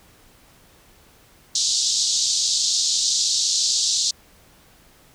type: band-pass noise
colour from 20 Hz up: pink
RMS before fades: -21 dBFS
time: 1.55-4.11 s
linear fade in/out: 5 ms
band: 3800 to 7400 Hz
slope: 48 dB/octave
effects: pink hiss -53 dBFS RMS until 5.14 s